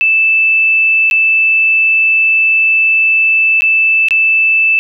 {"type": "tone with dropouts", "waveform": "sine", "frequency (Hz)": 2637, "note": "E7", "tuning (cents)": 0, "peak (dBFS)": -7, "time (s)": [0.01, 4.79], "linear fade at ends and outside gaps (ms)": 0, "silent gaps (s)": [[1.1, 1.111], [3.608, 3.62], [4.085, 4.108]], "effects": []}